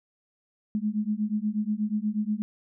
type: beating tone pair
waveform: sine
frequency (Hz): 207.7 / 216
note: G#3 / A3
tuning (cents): 0 / -32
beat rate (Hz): 8.3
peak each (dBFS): -28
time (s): 0.75-2.42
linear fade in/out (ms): 0
effects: none